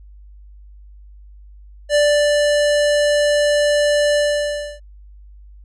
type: tone with ADSR envelope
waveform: square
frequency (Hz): 587.3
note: D5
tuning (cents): 0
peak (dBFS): -12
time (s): 1.89-4.8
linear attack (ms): 61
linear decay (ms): 340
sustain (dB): -2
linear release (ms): 640
effects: added 50 Hz sine -39 dBFS peak until 5.64 s + resampled to 22050 Hz